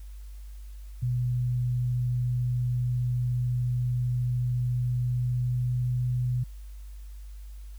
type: tone with pitch glide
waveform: sine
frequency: 123.47 to 124.4 Hz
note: B2 to B2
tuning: 0 to +13 cents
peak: -24 dBFS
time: 1.02-6.44 s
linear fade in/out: 10 ms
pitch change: +13 cents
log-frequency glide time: 4.9-6.03 s
effects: added 50 Hz sine -39 dBFS peak until 7.78 s + white hiss -61 dBFS RMS until 7.78 s